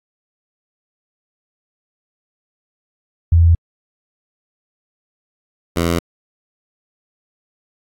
sine / 10% pulse tone pair in turn, 83.9 / 84.83 Hz, E2 / F2, +31 / -50 cents, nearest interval unison, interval 19 cents, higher second, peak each -7 dBFS, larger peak neither, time 3.32-3.55 / 5.76-5.99 s, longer neither, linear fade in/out 5 ms, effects AAC 64 kbps

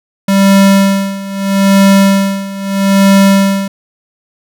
square tone with tremolo, 196 Hz, G3, in tune, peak -4 dBFS, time 0.28-3.68 s, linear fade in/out 5 ms, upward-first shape sine, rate 0.78 Hz, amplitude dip 85%, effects none

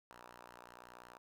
5% pulse ring-modulated tone, 60.5 Hz, B1, 35 cents flat, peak -40 dBFS, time 0.11-1.18 s, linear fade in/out 0 ms, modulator 935 Hz, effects none

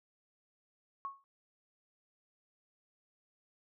sine tone with exponential decay, 1100 Hz, C#6, 14 cents flat, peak -34 dBFS, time 1.05-1.24 s, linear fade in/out 0 ms, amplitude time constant 41 ms, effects none

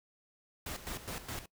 pink noise with tremolo, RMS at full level -40 dBFS, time 0.66-1.46 s, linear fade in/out 5 ms, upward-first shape square, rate 4.8 Hz, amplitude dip 70%, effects noise-tail reverb RT60 0.1 s tail -21 dB re dry

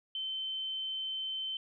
sine tone, 3083 Hz, G7, 29 cents flat, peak -34 dBFS, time 0.15-1.57 s, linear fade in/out 2 ms, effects none

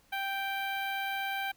15% pulse tone with notch filter, 784 Hz, G5, in tune, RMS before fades -34 dBFS, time 0.12-1.52 s, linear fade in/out 10 ms, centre 7400 Hz, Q 0.59, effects pink hiss -65 dBFS RMS until 1.56 s

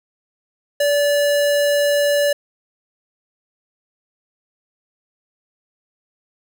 square tone, 578 Hz, D5, 28 cents flat, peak -15 dBFS, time 0.8-2.33 s, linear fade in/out 5 ms, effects none

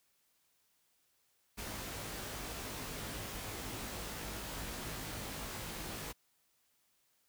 pink noise with comb filter, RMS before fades -43 dBFS, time 1.57-6.13 s, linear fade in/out 20 ms, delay 19 ms, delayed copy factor +0.75, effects white hiss -75 dBFS RMS until 7.28 s

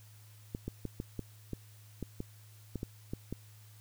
clicks, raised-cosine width 3 ms, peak -24 dBFS, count 12, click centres 0.549 / 0.68 / 0.853 / 1.001 / 1.193 / 1.533 / 2.027 / 2.204 / 2.757 / 2.831 / 3.135 / 3.326 s, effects added 106 Hz sine -54 dBFS peak until 3.8 s + white hiss -62 dBFS RMS until 3.8 s

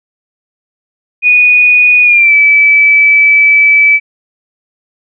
sine tone with pitch glide, 2469 to 2304 Hz, D#7 to D7, -14 to -34 cents, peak -3 dBFS, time 1.22-4 s, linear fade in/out 50 ms, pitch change -120 cents, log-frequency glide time 2.03-2.34 s, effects none

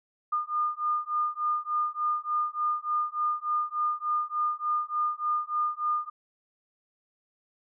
sine beating tone pair, 1213 / 1216.4 Hz, D#6 / D#6, -44 / -40 cents, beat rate 3.4 Hz, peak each -29 dBFS, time 0.32-6.1 s, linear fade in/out 10 ms, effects none

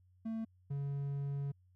triangle tone pair in turn, 223.7 / 140.48 Hz, A3 / C#3, +29 / +23 cents, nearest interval minor sixth, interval 806 cents, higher first, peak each -34 / -33 dBFS, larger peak second, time 0.25-0.45 / 0.7-1.52 s, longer second, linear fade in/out 10 ms, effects added 91 Hz sine -64 dBFS peak until 1.75 s

